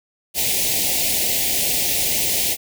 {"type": "band-stop noise", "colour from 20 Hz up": "white", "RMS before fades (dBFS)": -20, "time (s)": [0.34, 2.57], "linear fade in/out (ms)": 50, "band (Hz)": [810, 2000], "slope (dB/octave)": 48, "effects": []}